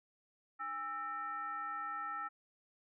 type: tone with frequency modulation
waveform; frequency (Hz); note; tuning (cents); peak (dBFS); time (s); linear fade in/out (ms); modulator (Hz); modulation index
sine; 1322; E6; +5; -38; 0.59-2.29; 20; 508; 0.72
effects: none